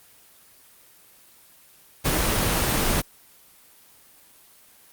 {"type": "noise", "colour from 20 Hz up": "pink", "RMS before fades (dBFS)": -22, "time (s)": [2.04, 3.02], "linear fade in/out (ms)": 20, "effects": ["white hiss -53 dBFS RMS until 4.92 s", "Opus 24 kbps"]}